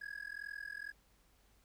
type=tone with amplitude modulation; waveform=triangle; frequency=1661.2 Hz; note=G#6; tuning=in tune; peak=-37 dBFS; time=0.01-0.92 s; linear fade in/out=10 ms; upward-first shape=sine; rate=42.1 Hz; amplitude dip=100%; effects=added 50 Hz sine -70 dBFS peak until 1.64 s + pink hiss -71 dBFS RMS until 1.64 s